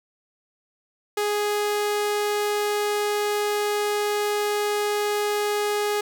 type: tone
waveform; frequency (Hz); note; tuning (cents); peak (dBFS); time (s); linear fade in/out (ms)
sawtooth; 415.3; G#4; 0; -18; 1.17-6.01; 5
effects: none